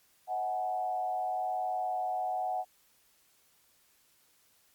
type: tone with frequency modulation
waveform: sine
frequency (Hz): 740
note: F#5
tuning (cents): 0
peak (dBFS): -30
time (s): 0.27-2.65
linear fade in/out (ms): 50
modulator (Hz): 101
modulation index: 0.69
effects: white hiss -67 dBFS RMS until 4.74 s + Opus 48 kbps